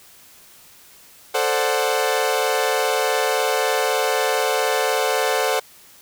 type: chord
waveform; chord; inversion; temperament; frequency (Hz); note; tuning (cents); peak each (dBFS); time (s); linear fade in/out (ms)
sawtooth; D dominant seventh; second; equal; 440 / 523.3 / 587.3 / 740; A4 / C5 / D5 / F#5; 0 / 0 / 0 / 0; -19 / -19 / -23 / -20; 1.34-5.6; 10
effects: white hiss -48 dBFS RMS until 6.01 s